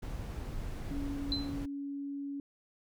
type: noise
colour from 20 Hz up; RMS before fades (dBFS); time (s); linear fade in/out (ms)
brown; -39; 0.02-1.66; 10
type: tone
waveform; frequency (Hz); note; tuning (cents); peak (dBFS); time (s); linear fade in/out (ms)
sine; 281.1; C#4; +24; -36; 0.91-2.4; 2
type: tone with exponential decay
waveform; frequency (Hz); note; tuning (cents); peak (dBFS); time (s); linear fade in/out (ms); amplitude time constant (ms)
sine; 4054; B7; +45; -28; 1.32-1.55; 1; 50
effects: none